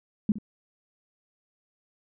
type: tone with echo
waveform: sine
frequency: 210 Hz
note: G#3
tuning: 19 cents sharp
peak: -18 dBFS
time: 0.29-0.32 s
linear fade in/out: 2 ms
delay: 65 ms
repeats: 1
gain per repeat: -14 dB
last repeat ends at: 0.385 s
effects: none